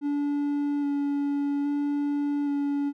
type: tone with vibrato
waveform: triangle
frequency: 286.5 Hz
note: D4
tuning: 43 cents flat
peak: -22 dBFS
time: 0.01-2.93 s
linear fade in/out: 50 ms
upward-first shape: square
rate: 0.61 Hz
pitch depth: 11 cents each way
effects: none